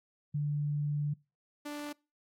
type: tone pair in turn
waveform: sine / sawtooth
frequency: 146.83 / 293.7 Hz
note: D3 / D4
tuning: 0 / 0 cents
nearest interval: octave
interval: 1200 cents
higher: second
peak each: -29 / -34 dBFS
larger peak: first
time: 0.34-1.14 / 1.65-1.93 s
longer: first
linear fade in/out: 10 ms
effects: noise-tail reverb RT60 0.3 s tail -24 dB re dry + AAC 48 kbps